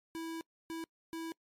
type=tone bursts at uneven times; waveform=square; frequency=327.7 Hz; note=E4; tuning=10 cents flat; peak=-39 dBFS; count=3; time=0.15-0.41 / 0.7-0.84 / 1.13-1.32 s; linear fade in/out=0 ms; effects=noise-tail reverb RT60 0.1 s tail -26 dB re dry + MP3 64 kbps